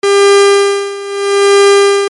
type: tone with tremolo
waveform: 45% pulse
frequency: 400 Hz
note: G4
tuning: 35 cents sharp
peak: -3 dBFS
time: 0.03-2.08 s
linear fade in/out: 5 ms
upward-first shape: sine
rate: 0.77 Hz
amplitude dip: 85%
effects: MP3 48 kbps